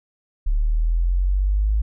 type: linear sweep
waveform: sine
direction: up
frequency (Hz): 35.46 to 53.7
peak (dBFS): -16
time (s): 0.46-1.82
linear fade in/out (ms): 10
effects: none